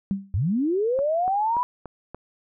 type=tone with exponential decay; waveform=sine; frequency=196 Hz; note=G3; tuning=in tune; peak=-18 dBFS; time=0.11-0.34 s; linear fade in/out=0 ms; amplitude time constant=48 ms
type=linear sweep; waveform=sine; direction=up; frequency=77.78 to 1000 Hz; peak=-20 dBFS; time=0.34-1.63 s; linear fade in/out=0 ms
type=click train; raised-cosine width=1 ms; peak=-22 dBFS; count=5; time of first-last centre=0.99-2.146 s; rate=3.46 Hz
effects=none